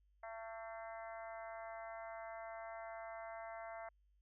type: harmonic tone with a mistuned harmonic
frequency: 224.9 Hz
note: A3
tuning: 38 cents sharp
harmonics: 3 / 4 / 5 / 6 / 7 / 8 / 9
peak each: -48 / -54 / -57 / -58 / -59 / -62 / -58 dBFS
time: 0.23-3.89 s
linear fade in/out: 5 ms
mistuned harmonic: 9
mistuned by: +25 cents
effects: added 50 Hz sine -70 dBFS peak until 4.21 s